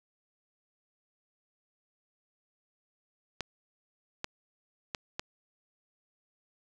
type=clicks; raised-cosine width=0.2 ms; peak=-16 dBFS; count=4; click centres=3.407 / 4.244 / 4.948 / 5.195 s; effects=none